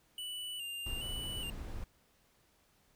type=tone with vibrato; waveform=square; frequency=2882 Hz; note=F#7; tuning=46 cents flat; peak=-40 dBFS; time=0.18-1.5 s; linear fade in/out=2 ms; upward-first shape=square; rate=1.2 Hz; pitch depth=50 cents each way
type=noise; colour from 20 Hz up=brown; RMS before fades=-42 dBFS; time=0.86-1.84 s; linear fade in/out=2 ms
effects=pink hiss -70 dBFS RMS until 2.95 s